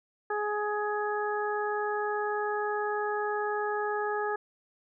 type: harmonic tone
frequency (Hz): 418.3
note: G#4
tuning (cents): +12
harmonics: 1 / 2 / 3 / 4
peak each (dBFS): -31 / -33 / -36 / -36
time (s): 0.3-4.36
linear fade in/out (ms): 5
effects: none